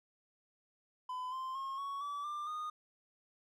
triangle tone with pitch steps, 1009 / 1042.8 / 1077.7 / 1113.8 / 1151 / 1189.6 / 1229.4 Hz, B5 / C6 / C#6 / C#6 / D6 / D6 / D#6, +37 / -6 / -49 / +8 / -35 / +22 / -21 cents, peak -36 dBFS, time 1.09-2.7 s, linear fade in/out 5 ms, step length 230 ms, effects none

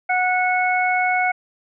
harmonic tone, 734 Hz, F#5, 14 cents flat, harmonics 1 / 2 / 3, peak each -19 / -24 / -21 dBFS, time 0.09-1.32 s, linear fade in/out 10 ms, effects none

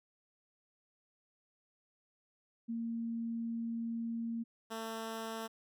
sine / 10% pulse tone pair in turn, 230.4 / 224.1 Hz, A#3 / A3, -20 / +32 cents, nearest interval unison, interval 48 cents, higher first, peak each -35 / -31 dBFS, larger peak second, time 2.68-4.44 / 4.7-5.48 s, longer first, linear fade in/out 20 ms, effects none

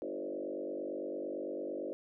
sine tone with frequency modulation, 440 Hz, A4, in tune, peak -36 dBFS, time 0.02-1.93 s, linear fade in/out 0 ms, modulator 48.9 Hz, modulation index 3.1, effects none

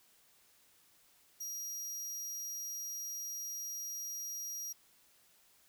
sawtooth tone, 5720 Hz, F8, 41 cents sharp, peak -37 dBFS, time 1.4-4.73 s, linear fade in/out 10 ms, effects white hiss -67 dBFS RMS until 5.68 s

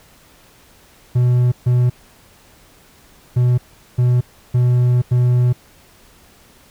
triangle tone bursts at uneven times, 123.47 Hz, B2, in tune, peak -9 dBFS, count 6, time 1.15-1.52 / 1.66-1.9 / 3.36-3.58 / 3.98-4.21 / 4.54-5.02 / 5.11-5.53 s, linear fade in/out 10 ms, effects pink hiss -49 dBFS RMS until 6.7 s

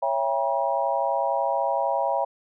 sine chord, C# diminished seventh, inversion none, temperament just, 554.4 / 665.2 / 798.3 / 957.9 Hz, C#5 / E5 / G5 / Bb5, 0 / +16 / +31 / +47 cents, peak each -27 dBFS, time 0.02-2.25 s, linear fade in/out 10 ms, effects none

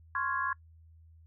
sine chord, Db major seventh, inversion third, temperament equal, 1046.5 / 1108.7 / 1396.9 / 1661.2 Hz, C6 / Db6 / F6 / Ab6, 0 / 0 / 0 / 0 cents, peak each -34 / -35 / -39 / -33 dBFS, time 0.15-0.53 s, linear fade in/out 2 ms, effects noise-tail reverb RT60 0.1 s tail -24 dB re dry + added 81 Hz sine -54 dBFS peak until 1.26 s

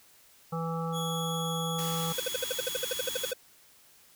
harmonic tone, 164.81 Hz, E3, in tune, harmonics 1 / 3 / 5 / 7 / 8, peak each -32 / -37 / -39 / -40 / -41 dBFS, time 0.52-2.13 s, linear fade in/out 10 ms
sawtooth tone with vibrato, 3359 Hz, G#7, 19 cents sharp, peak -33 dBFS, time 0.92-3.34 s, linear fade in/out 50 ms, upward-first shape triangle, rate 18 Hz, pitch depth 9 cents each way
white band-stop noise, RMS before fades -39 dBFS, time 1.78-3.32 s, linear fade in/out 10 ms, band 450 to 840 Hz, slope 96 dB/octave
square tone bursts, 507 Hz, B4, 45 cents sharp, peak -28 dBFS, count 15, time 2.18-3.334 s, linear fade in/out 5 ms, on 20 ms, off 61 ms
effects white hiss -59 dBFS RMS until 4.15 s

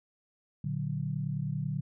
sine chord, Bb augmented, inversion none, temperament equal, 116.54 / 146.83 / 185 Hz, Bb2 / D3 / F#3, 0 / 0 / 0 cents, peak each -37 / -32 / -37 dBFS, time 0.64-1.81 s, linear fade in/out 5 ms, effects none

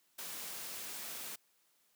white noise, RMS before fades -44 dBFS, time 0.18-1.36 s, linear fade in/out 10 ms, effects white hiss -73 dBFS RMS until 1.95 s + high-pass 150 Hz 12 dB/octave

